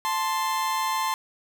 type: tone pair together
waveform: 40% pulse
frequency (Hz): 880 / 1046.5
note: A5 / C6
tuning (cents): 0 / 0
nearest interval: minor third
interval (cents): 300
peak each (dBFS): -27 / -25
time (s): 0.05-1.14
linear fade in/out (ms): 0
effects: none